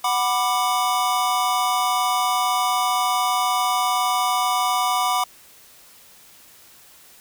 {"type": "chord", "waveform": "square", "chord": "B minor", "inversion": "second", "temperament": "just", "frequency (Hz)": [740.8, 987.8, 1185.3], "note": ["F#5", "B5", "D6"], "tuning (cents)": [2, 0, 16], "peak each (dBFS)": -24, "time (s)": [0.04, 5.24], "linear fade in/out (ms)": 5, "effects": ["white hiss -49 dBFS RMS until 7.2 s"]}